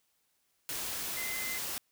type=tone in noise; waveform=sine; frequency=2057 Hz; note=C7; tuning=30 cents flat; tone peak=-38 dBFS; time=1.17-1.58 s; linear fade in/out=0 ms; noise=white; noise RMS=-37 dBFS; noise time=0.69-1.78 s; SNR=-4 dB; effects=white hiss -75 dBFS RMS until 1.91 s